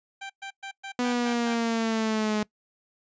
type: tone bursts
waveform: 15% pulse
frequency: 784 Hz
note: G5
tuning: in tune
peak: -29 dBFS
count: 7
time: 0.21-1.546 s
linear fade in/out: 10 ms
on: 88 ms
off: 120 ms
type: linear sweep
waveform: sawtooth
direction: down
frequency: 246.9 to 210.9 Hz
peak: -20 dBFS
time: 0.99-2.43 s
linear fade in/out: 2 ms
effects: noise-tail reverb RT60 0.1 s tail -22 dB re dry + resampled to 16000 Hz